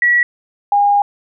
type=tone pair in turn; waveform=sine; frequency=1932 / 813.2 Hz; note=B6 / G#5; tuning=-39 / -37 cents; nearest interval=octave + minor third; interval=1498 cents; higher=first; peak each=-9 dBFS; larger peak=neither; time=0.02-0.23 / 0.72-1.02 s; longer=second; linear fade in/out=2 ms; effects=none